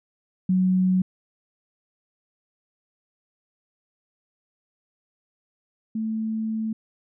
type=tone pair in turn; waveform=sine; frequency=185.3 / 220.4 Hz; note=F#3 / A3; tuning=+3 / +3 cents; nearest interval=minor third; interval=300 cents; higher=second; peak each=-17 / -24 dBFS; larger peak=first; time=0.49-1.02 / 5.95-6.73 s; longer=second; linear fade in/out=5 ms; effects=none